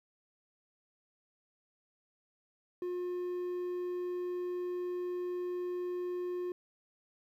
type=tone; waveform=triangle; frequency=357.6 Hz; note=F4; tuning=41 cents sharp; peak=-32 dBFS; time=2.82-6.52 s; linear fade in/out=2 ms; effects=12-bit